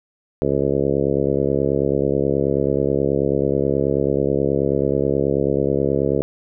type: harmonic tone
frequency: 69.3 Hz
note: C#2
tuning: in tune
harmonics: 1 / 2 / 3 / 4 / 5 / 6 / 7 / 8 / 9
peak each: -31 / -25 / -27 / -25 / -24 / -22 / -23 / -27 / -32 dBFS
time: 0.42-6.22 s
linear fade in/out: 0 ms
effects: none